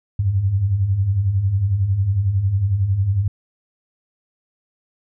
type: beating tone pair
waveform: sine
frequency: 89.2 / 100.2 Hz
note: F2 / G2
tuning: +37 / +38 cents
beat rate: 11 Hz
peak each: -24 / -16 dBFS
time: 0.19-3.28 s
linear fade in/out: 5 ms
effects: none